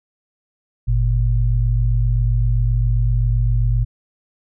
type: tone pair together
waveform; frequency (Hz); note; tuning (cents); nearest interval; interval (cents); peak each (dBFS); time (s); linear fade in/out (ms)
sine; 49.07 / 116.7; G1 / A#2; +2 / +2; octave + minor third; 1500; -16 / -17; 0.87-3.85; 20
effects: none